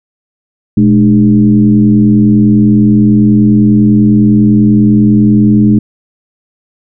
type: tone with frequency modulation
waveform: sine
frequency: 210.7 Hz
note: G#3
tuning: 25 cents sharp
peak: -3 dBFS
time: 0.77-5.79 s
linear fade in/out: 5 ms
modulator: 90.2 Hz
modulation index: 0.92
effects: none